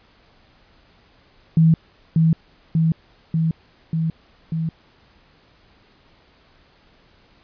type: tone with echo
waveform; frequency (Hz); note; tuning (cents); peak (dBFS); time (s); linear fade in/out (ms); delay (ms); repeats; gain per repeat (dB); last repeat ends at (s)
sine; 161.9; E3; -31; -10; 1.57-1.74; 2; 590; 5; -2; 4.69
effects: pink hiss -55 dBFS RMS until 7.43 s + resampled to 11025 Hz